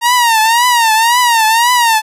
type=tone with vibrato; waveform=sawtooth; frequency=930 Hz; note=A#5; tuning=4 cents flat; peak=-4 dBFS; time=0.01-2.02 s; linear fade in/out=50 ms; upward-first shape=triangle; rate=1.9 Hz; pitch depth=130 cents each way; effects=resampled to 32000 Hz